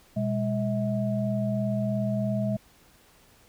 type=tone cluster; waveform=sine; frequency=121.7 / 204.7 / 642 Hz; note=B2 / G#3 / E5; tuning=-25 / -25 / -46 cents; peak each=-29 / -27 / -31 dBFS; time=0.16-2.57 s; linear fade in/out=10 ms; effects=pink hiss -58 dBFS RMS until 3.48 s

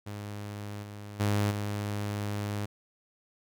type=tone with level steps; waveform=sawtooth; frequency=103.1 Hz; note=G#2; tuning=12 cents flat; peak=-33 / -37 / -21 / -27 dBFS; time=0.06-2.66 s; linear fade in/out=10 ms; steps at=0.82 / 1.19 / 1.5 s; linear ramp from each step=20 ms; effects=none

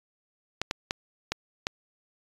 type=clicks; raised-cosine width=0.2 ms; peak=-10 dBFS; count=5; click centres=0.616 / 0.711 / 0.909 / 1.32 / 1.669 s; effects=resampled to 24000 Hz

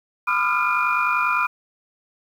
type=tone cluster; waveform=sine; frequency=1001 / 1211 / 1358 / 1408 / 2422 Hz; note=B5 / D#6 / F6 / F6 / D#7; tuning=+23 / -47 / -49 / +14 / -47 cents; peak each=-24 dBFS; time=0.27-1.47 s; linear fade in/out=10 ms; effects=tanh soft clip ceiling -8 dBFS + 8-bit

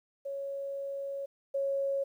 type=tone pair in turn; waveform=sine; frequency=554.4 / 550.9 Hz; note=C#5 / C#5; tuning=0 / -11 cents; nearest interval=unison; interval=11 cents; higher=first; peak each=-34 / -28 dBFS; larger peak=second; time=0.25-1.26 / 1.54-2.04 s; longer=first; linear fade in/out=10 ms; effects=11-bit

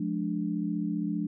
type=chord; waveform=sine; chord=D diminished; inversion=first; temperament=just; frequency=176.2 / 211.4 / 293.7 Hz; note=F3 / Ab3 / D4; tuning=+16 / +31 / 0 cents; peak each=-32 dBFS; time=0-1.27 s; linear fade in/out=5 ms; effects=none

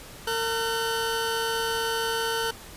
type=tone pair together; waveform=20% pulse; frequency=455.6 / 1507 Hz; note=A#4 / F#6; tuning=-40 / +31 cents; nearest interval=octave + major sixth; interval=2071 cents; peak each=-22 / -25 dBFS; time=0.27-2.51 s; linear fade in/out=5 ms; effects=pink hiss -44 dBFS RMS until 2.76 s + resampled to 32000 Hz

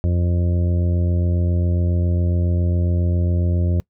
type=harmonic tone; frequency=87.31 Hz; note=F2; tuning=in tune; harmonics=1 / 2 / 3 / 4 / 5 / 6 / 7; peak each=-16 / -25 / -33 / -31 / -42 / -37 / -36 dBFS; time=0.04-3.8 s; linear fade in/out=0 ms; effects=noise-tail reverb RT60 0.1 s tail -24 dB re dry

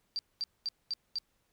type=tone bursts; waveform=sine; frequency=4687 Hz; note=D8; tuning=4 cents flat; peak=-31 dBFS; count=5; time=0.16-1.185 s; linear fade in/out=0 ms; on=29 ms; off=220 ms; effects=pink hiss -75 dBFS RMS until 1.52 s

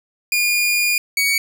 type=tone pair in turn; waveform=sawtooth; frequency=2428 / 2249 Hz; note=D#7 / C#7; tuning=-43 / +24 cents; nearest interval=minor second; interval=133 cents; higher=first; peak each=-12 dBFS; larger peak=neither; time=0.32-0.98 / 1.17-1.38 s; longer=first; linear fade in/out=2 ms; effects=none

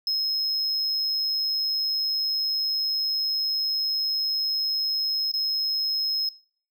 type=tone with dropouts; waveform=triangle; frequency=5150 Hz; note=E8; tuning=41 cents flat; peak=-21 dBFS; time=0.07-6.29 s; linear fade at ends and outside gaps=2 ms; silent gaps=5.316-5.338 s; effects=noise-tail reverb RT60 0.5 s tail -22 dB re dry

